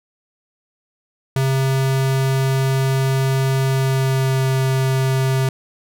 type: tone with pitch glide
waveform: square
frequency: 133.7 to 132.47 Hz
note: C3 to C3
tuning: +38 to +22 cents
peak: -16 dBFS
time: 1.36-5.49 s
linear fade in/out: 2 ms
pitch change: -16 cents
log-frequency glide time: 3.66-4.46 s
effects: none